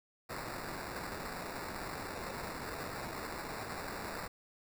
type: noise with sample-and-hold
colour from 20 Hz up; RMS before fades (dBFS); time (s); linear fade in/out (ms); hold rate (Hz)
violet; -42; 0.29-4.28; 10; 3150
effects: none